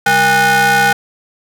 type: ring-modulated tone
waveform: 40% pulse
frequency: 334.9 Hz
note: E4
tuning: 27 cents sharp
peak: -5 dBFS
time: 0.06-0.93 s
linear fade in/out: 5 ms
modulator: 1140 Hz
effects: none